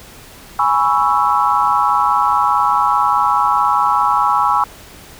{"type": "chord", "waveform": "sine", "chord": "C# minor seventh", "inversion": "second", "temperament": "equal with one note detuned", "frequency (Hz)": [830.6, 987.8, 1112.6, 1318.5], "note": ["G#5", "B5", "C#6", "E6"], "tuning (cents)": [0, 0, 6, 0], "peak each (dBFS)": -17, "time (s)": [0.59, 4.64], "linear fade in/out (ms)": 2, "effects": ["pink hiss -39 dBFS RMS until 5.19 s"]}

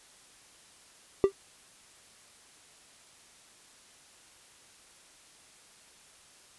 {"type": "tone with exponential decay", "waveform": "triangle", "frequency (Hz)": 392.5, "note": "G4", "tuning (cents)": 2, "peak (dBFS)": -12, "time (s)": [1.24, 1.32], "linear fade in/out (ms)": 0, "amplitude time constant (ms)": 17, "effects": ["white hiss -57 dBFS RMS until 6.58 s", "resampled to 24000 Hz"]}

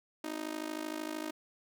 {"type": "tone with amplitude modulation", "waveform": "sawtooth", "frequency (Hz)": 311.1, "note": "D#4", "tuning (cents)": 0, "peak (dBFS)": -29, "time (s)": [0.24, 1.31], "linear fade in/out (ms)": 5, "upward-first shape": "sine", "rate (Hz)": 53.1, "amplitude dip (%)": 90, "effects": []}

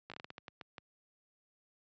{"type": "slowing click train", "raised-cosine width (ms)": 0.3, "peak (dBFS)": -29, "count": 11, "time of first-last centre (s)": [0.1, 0.782], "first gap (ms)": 16, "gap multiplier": 1.3, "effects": ["high-pass 100 Hz 12 dB/octave", "resampled to 16000 Hz"]}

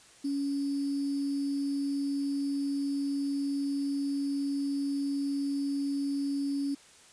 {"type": "tone with sample-and-hold", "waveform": "sine", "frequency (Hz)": 280.3, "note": "C#4", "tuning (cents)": 19, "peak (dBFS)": -28, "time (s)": [0.24, 6.75], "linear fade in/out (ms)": 10, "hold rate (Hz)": 4900, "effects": ["white hiss -56 dBFS RMS until 7.12 s", "resampled to 22050 Hz"]}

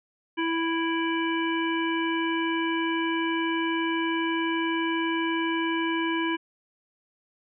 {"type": "harmonic tone with a mistuned harmonic", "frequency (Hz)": 329.6, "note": "E4", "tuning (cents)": 0, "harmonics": [1, 3, 5, 7, 9], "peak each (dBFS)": [-26, -31, -33, -34, -36], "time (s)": [0.37, 6.37], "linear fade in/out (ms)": 20, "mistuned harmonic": 7, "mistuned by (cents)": 18, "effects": []}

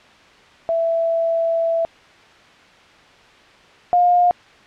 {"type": "tone pair in turn", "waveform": "sine", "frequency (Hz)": [663, 709.4], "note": ["E5", "F5"], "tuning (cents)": [10, 27], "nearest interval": "minor second", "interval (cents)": 117, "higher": "second", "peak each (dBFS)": [-16, -11], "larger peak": "second", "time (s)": [[0.69, 1.85], [3.93, 4.31]], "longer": "first", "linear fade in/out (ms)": 0, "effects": ["white hiss -47 dBFS RMS until 4.66 s", "low-pass 3000 Hz 12 dB/octave"]}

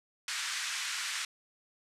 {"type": "band-pass noise", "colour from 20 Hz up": "pink", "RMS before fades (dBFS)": -36, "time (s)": [0.28, 1.25], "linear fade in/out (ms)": 2, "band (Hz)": [1400, 8500], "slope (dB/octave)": 24, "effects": ["resampled to 32000 Hz"]}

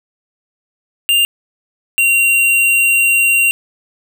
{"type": "tone pair in turn", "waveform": "square", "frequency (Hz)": [2794, 2759], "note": ["F7", "F7"], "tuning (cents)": [0, -22], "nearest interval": "unison", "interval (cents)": 22, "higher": "first", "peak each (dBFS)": -10, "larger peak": "neither", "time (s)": [[1.09, 1.25], [1.98, 3.51]], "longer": "second", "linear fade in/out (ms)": 0, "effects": []}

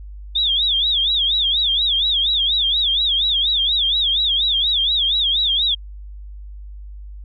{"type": "tone with vibrato", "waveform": "sine", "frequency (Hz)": 3520, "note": "A7", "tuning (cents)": 0, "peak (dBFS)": -15, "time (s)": [0.35, 5.75], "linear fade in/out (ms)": 10, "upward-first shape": "sine", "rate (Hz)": 4.2, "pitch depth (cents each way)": 180, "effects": ["added 50 Hz sine -32 dBFS peak until 7.24 s"]}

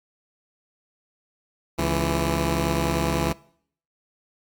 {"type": "tone pair together", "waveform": "10% pulse", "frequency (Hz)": [69.8, 166.44], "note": ["C#2", "E3"], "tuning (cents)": [13, 17], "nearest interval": "octave + minor third", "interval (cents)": 1504, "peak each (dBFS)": -16, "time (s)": [1.78, 3.33], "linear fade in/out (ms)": 10, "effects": ["noise-tail reverb RT60 0.6 s tail -22 dB re dry", "Opus 48 kbps"]}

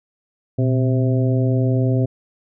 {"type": "harmonic tone with a mistuned harmonic", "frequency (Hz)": 130.81, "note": "C3", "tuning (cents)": 0, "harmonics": [1, 2, 3, 4, 5], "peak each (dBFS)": [-16, -22, -26, -28, -30], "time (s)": [0.58, 2.06], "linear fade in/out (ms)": 10, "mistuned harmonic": 1, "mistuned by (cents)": -120, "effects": []}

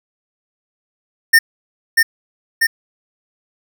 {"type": "tone with echo", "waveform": "square", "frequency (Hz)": 1817, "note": "A#6", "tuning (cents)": -45, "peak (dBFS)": -6, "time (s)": [1.33, 1.39], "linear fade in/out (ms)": 10, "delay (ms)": 640, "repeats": 2, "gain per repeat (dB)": -3, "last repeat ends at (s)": 2.67, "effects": []}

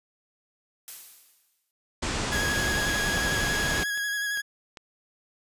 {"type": "noise with exponential decay", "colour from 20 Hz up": "blue", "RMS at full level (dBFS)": -37, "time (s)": [0.88, 1.71], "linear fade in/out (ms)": 0, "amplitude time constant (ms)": 180}
{"type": "low-pass noise", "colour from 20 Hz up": "pink", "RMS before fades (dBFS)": -29, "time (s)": [2.02, 3.84], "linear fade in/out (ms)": 10, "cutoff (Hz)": 8500, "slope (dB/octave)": 48}
{"type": "tone with vibrato", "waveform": "40% pulse", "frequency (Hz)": 1661.2, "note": "G#6", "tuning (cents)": 0, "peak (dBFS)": -26, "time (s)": [2.31, 4.42], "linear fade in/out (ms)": 20, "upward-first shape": "square", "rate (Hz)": 11, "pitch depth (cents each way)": 17}
{"type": "click train", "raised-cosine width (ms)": 0.2, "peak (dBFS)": -25, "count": 6, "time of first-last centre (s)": [2.78, 4.772], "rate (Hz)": 2.51}
{"effects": ["resampled to 32000 Hz"]}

